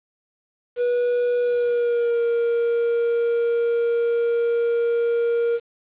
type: tone with pitch glide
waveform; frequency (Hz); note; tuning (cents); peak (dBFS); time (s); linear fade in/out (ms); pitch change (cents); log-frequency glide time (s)
triangle; 486.3 to 468.9; B4 to A#4; -27 to +10; -16; 0.76-5.6; 50; -63; 1.42-2.2
effects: resampled to 8000 Hz + 8-bit